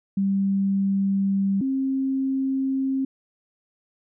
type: tone pair in turn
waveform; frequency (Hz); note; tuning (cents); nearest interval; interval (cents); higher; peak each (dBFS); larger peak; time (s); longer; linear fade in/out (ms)
sine; 195.9 / 267.3; G3 / C4; -1 / +37; perfect fourth; 538; second; -19 / -21; first; 0.17-1.61 / 1.61-3.05; neither; 5
effects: none